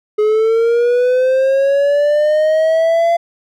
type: linear sweep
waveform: triangle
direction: up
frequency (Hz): 420.7 to 684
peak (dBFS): -8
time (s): 0.18-3.17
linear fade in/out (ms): 10
effects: none